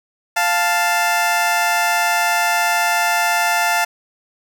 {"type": "tone pair together", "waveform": "20% pulse", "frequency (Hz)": [698.5, 880], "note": ["F5", "A5"], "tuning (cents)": [0, 0], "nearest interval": "major third", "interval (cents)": 400, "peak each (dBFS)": -13, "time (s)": [0.36, 3.85], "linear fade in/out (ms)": 10, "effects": []}